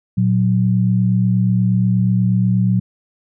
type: tone pair together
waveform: sine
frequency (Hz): 116.54 / 184.88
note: A#2 / F#3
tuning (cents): 0 / -1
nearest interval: minor sixth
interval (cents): 799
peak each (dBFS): -15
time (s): 0.17-2.8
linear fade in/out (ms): 10
effects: none